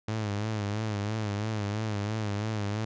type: tone with vibrato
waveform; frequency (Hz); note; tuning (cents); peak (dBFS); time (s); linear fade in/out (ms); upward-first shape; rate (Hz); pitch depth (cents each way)
sawtooth; 105.7; G#2; +31; -25; 0.08-2.85; 5; sine; 3; 78
effects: resampled to 16000 Hz